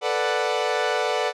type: chord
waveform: sawtooth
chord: B minor seventh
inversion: third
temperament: equal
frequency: 440 / 493.9 / 587.3 / 740 Hz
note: A4 / B4 / D5 / F#5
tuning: 0 / 0 / 0 / 0 cents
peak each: -23 dBFS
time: 0.01-1.33 s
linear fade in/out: 50 ms
effects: low-pass 5000 Hz 12 dB/octave